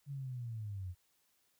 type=linear sweep; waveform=sine; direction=down; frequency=143.7 to 86.7 Hz; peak=-39 dBFS; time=0.06-0.95 s; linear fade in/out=50 ms; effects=white hiss -75 dBFS RMS until 1.59 s